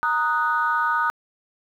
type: chord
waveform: sine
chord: D# minor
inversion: second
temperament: equal with one note detuned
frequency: 929.6 / 1244.5 / 1480 Hz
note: A#5 / D#6 / F#6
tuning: -5 / 0 / 0 cents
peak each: -24 / -22 / -23 dBFS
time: 0.03-1.1 s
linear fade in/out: 0 ms
effects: tanh soft clip ceiling -10 dBFS + 9-bit